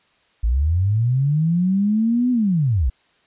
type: linear two-way sweep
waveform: sine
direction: up then down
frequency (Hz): 52.1 to 253.3 to 52.1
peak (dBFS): -15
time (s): 0.43-2.9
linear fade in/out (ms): 10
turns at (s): 2.31
effects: white hiss -60 dBFS RMS until 3.26 s + resampled to 8000 Hz